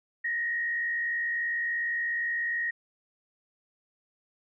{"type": "tone with frequency modulation", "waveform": "sine", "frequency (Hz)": 1877, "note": "A#6", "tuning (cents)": 11, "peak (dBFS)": -27, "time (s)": [0.24, 2.71], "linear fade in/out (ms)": 10, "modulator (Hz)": 63.5, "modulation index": 0.63, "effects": []}